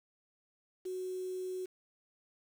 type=tone with quantisation; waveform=sine; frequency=370 Hz; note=F#4; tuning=in tune; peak=-36 dBFS; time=0.85-1.66 s; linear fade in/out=10 ms; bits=9; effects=none